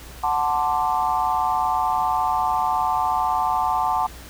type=chord; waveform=sine; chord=D dominant seventh; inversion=first; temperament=equal with one note detuned; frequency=740 / 880 / 1040.5 / 1174.7 Hz; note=F#5 / A5 / C6 / D6; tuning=0 / 0 / -10 / 0 cents; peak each=-24 / -22 / -26 / -27 dBFS; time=0.23-4.07 s; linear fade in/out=10 ms; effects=added 60 Hz sine -42 dBFS peak until 4.29 s + pink hiss -42 dBFS RMS until 4.29 s